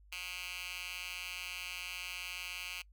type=tone with high-pass filter; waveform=10% pulse; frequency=180.6 Hz; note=F#3; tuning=42 cents flat; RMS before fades=-43 dBFS; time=0.12-2.82 s; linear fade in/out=5 ms; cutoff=2400 Hz; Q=2.4; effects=noise-tail reverb RT60 0.1 s tail -24 dB re dry + added 50 Hz sine -58 dBFS peak until 2.92 s